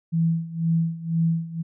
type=tone with tremolo; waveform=sine; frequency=165 Hz; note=E3; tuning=2 cents sharp; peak=-17 dBFS; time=0.12-1.63 s; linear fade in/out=20 ms; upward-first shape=sine; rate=2 Hz; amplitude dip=85%; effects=none